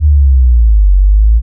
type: linear two-way sweep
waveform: sine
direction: down then up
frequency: 77 to 46.27 to 57 Hz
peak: -3 dBFS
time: 0-1.42 s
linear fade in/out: 50 ms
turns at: 0.94 s
effects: none